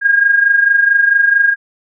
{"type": "tone with amplitude modulation", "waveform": "sine", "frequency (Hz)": 1625, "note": "G#6", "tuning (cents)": -38, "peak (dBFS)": -5, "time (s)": [0.01, 1.56], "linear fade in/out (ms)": 50, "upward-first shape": "sine", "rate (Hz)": 24.5, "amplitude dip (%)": 65, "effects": []}